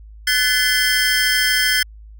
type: tone cluster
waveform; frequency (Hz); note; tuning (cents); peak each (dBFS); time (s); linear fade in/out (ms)
square; 1504 / 1729 / 2044 / 3166 / 5220; F#6 / A6 / C7 / G7 / E8; +28 / -31 / -41 / +17 / -18; -22; 0.27-1.83; 5
effects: added 53 Hz sine -37 dBFS peak until 2.19 s